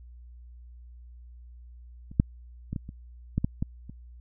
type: clicks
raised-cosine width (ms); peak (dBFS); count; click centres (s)
5; -30 / -6 / -19 / -19 / -27 / -12 / -12 / -15 / -28; 9; 2.115 / 2.199 / 2.73 / 2.762 / 2.891 / 3.38 / 3.445 / 3.625 / 3.896
effects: added 60 Hz sine -45 dBFS peak until 4.2 s